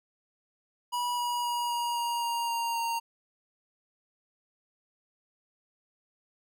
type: tone with pitch steps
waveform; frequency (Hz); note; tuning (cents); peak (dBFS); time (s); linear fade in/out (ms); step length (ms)
square; 972 / 965.3 / 958.6 / 952 / 945.4 / 938.9 / 932.4 / 926; B5 / B5 / A#5 / A#5 / A#5 / A#5 / A#5 / A#5; -28 / -40 / +48 / +36 / +24 / +12 / 0 / -12; -29; 0.92-3; 20; 260
effects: none